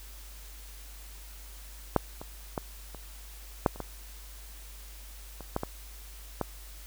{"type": "clicks", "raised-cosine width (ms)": 1, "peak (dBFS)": [-7, -25, -16, -29, -7, -30, -20, -28, -14, -17, -14], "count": 11, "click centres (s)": [1.963, 2.215, 2.578, 2.947, 3.662, 3.76, 3.803, 5.407, 5.564, 5.634, 6.413], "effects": ["added 50 Hz sine -45 dBFS peak until 6.86 s", "white hiss -51 dBFS RMS until 6.86 s"]}